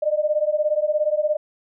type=beating tone pair; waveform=sine; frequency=597 / 614 Hz; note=D5 / D#5; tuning=+28 / -23 cents; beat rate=17 Hz; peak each=-21 / -21 dBFS; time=0.02-1.37 s; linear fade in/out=10 ms; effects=none